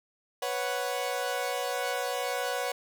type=chord; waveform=sawtooth; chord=B suspended second; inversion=none; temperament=equal; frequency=493.9 / 554.4 / 740 Hz; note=B4 / C#5 / F#5; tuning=0 / 0 / 0 cents; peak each=-30 dBFS; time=0.42-2.72 s; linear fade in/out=5 ms; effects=none